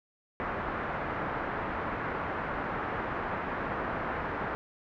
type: low-pass noise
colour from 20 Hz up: white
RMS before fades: -34 dBFS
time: 0.4-4.55 s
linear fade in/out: 0 ms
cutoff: 1600 Hz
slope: 24 dB/octave
effects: none